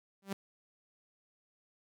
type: tone with exponential growth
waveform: sawtooth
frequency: 196 Hz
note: G3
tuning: in tune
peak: -28 dBFS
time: 0.22-0.33 s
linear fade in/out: 5 ms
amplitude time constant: 22 ms
effects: none